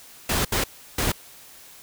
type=noise bursts at uneven times; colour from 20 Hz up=pink; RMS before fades=-23 dBFS; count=3; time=0.29-0.45 / 0.52-0.64 / 0.98-1.12 s; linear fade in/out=5 ms; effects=white hiss -47 dBFS RMS until 1.82 s